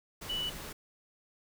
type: tone in noise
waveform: sine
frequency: 2960 Hz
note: F#7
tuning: in tune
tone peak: -32 dBFS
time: 0.29-0.5 s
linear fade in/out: 10 ms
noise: pink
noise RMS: -43 dBFS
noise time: 0.21-0.73 s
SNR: +8 dB
effects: none